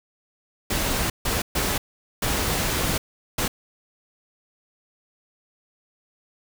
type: noise bursts at uneven times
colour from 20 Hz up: pink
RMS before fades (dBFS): -24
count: 5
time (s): 0.7-1.1 / 1.25-1.42 / 1.55-1.78 / 2.22-2.98 / 3.38-3.48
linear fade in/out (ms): 5
effects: none